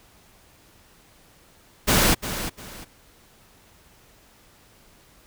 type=noise with echo; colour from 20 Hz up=pink; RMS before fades=-18 dBFS; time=1.87-2.15 s; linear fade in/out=20 ms; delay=350 ms; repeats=2; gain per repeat=-11 dB; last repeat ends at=2.85 s; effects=pink hiss -55 dBFS RMS until 5.26 s